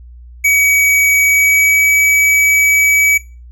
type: tone with pitch glide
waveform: square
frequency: 2268 to 2282 Hz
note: C#7 to C#7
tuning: +39 to +50 cents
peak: -9 dBFS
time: 0.44-3.18 s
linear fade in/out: 10 ms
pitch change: +11 cents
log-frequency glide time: 1.22-1.92 s
effects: noise-tail reverb RT60 0.3 s tail -19 dB re dry + added 60 Hz sine -33 dBFS peak until 3.51 s